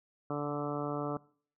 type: harmonic tone with a mistuned harmonic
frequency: 146.1 Hz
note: D3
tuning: 9 cents flat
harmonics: 1 / 2 / 3 / 4 / 5 / 6 / 7 / 8 / 9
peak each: -39 / -37 / -39 / -40 / -43 / -48 / -47 / -43 / -44 dBFS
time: 0.3-1.17 s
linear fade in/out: 2 ms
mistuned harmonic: 1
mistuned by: -21 cents
effects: noise-tail reverb RT60 0.5 s tail -22 dB re dry